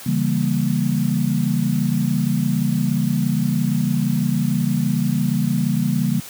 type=chord; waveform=sine; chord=C# diminished seventh; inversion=none; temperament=equal; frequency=138.59 / 164.81 / 196 / 233.1 Hz; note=C#3 / E3 / G3 / Bb3; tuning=0 / 0 / 0 / 0 cents; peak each=-22 dBFS; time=0.06-6.2 s; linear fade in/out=5 ms; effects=white hiss -37 dBFS RMS until 6.29 s + high-pass 80 Hz 12 dB/octave